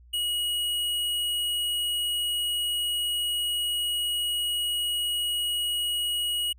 square tone, 2903 Hz, F#7, 34 cents flat, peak -26 dBFS, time 0.13-6.53 s, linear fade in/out 10 ms, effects added 60 Hz sine -50 dBFS peak until 6.58 s

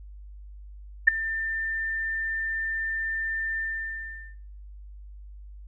sine tone with ADSR envelope, 1792 Hz, A6, 31 cents sharp, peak -8 dBFS, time 1.07-4.36 s, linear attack 12 ms, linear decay 6 ms, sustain -18 dB, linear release 780 ms, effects noise-tail reverb RT60 0.6 s tail -26 dB re dry + added 50 Hz sine -41 dBFS peak until 5.67 s

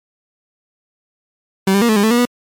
30% pulse tone with pitch steps, 192 / 199 / 236.1 / 217.1 / 202.2 / 220.3 / 239.6 / 244.1 Hz, G3 / G3 / A#3 / A3 / G#3 / A3 / A#3 / B3, -36 / +26 / +22 / -23 / -46 / +2 / +48 / -20 cents, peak -8 dBFS, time 1.67-2.254 s, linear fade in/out 5 ms, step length 73 ms, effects MP3 96 kbps

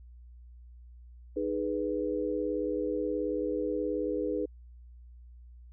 sine chord, G# minor, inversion second, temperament equal with one note detuned, 307.6 / 415.3 / 493.9 Hz, D#4 / G#4 / B4, -20 / 0 / 0 cents, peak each -33 dBFS, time 1.36-4.46 s, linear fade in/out 10 ms, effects added 60 Hz sine -48 dBFS peak until 5.72 s

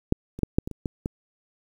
clicks, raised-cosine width 3 ms, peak -6 / -23 / -7 / -6 / -18 / -23 / -14 / -14 dBFS, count 8, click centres 0.124 / 0.39 / 0.433 / 0.585 / 0.675 / 0.713 / 0.858 / 1.059 s, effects 8-bit

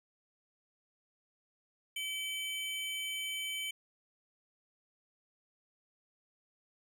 square tone pair together, 2300 / 3062 Hz, D7 / G7, -37 / -41 cents, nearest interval perfect fourth, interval 496 cents, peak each -40 / -39 dBFS, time 1.96-3.71 s, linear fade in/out 5 ms, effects none

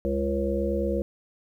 harmonic tone with a mistuned harmonic, 68.7 Hz, C#2, 15 cents flat, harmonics 1 / 3 / 5 / 7 / 8, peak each -30 / -30 / -30 / -30 / -30 dBFS, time 0.05-1.02 s, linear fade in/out 0 ms, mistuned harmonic 3, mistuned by -18 cents, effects 10-bit

